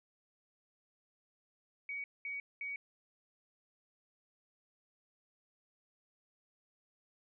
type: tone bursts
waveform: sine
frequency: 2254 Hz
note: C#7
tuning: 28 cents sharp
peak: -38 dBFS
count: 3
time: 1.89-2.76 s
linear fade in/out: 2 ms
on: 150 ms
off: 210 ms
effects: none